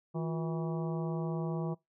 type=harmonic tone with a mistuned harmonic; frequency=162.2 Hz; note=E3; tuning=28 cents flat; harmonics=1 / 2 / 3 / 4 / 5 / 6 / 7; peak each=-33 / -39 / -43 / -45 / -47 / -49 / -50 dBFS; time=0.14-1.75 s; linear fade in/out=20 ms; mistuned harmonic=2; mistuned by=+140 cents; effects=noise-tail reverb RT60 0.2 s tail -24 dB re dry